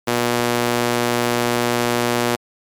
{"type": "tone with high-pass filter", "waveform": "sawtooth", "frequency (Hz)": 120, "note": "B2", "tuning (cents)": -49, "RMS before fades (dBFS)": -19, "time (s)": [0.07, 2.36], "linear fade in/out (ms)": 10, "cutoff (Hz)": 300, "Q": 0.74, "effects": ["MP3 96 kbps"]}